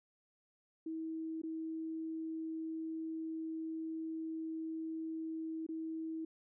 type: tone with dropouts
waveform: sine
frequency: 321.5 Hz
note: E4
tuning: 43 cents flat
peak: -38 dBFS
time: 0.86-6.25 s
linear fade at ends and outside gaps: 5 ms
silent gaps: 1.418-1.434 / 5.666-5.688 s
effects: none